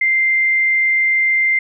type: tone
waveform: sine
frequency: 2091 Hz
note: C7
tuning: 2 cents flat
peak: -12 dBFS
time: 0.01-1.59 s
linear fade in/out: 5 ms
effects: none